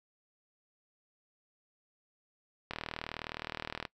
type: click train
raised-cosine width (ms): 0.3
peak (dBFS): -20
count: 46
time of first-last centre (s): 2.71-3.852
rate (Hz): 39.4
effects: noise-tail reverb RT60 0.1 s tail -21 dB re dry